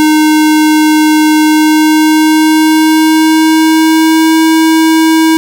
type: tone with pitch glide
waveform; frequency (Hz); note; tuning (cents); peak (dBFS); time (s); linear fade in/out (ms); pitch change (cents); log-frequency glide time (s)
square; 308.1 to 320.8; D#4 to E4; -17 to -47; -5; 0-5.37; 0; +70; 1.44-4.4
effects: none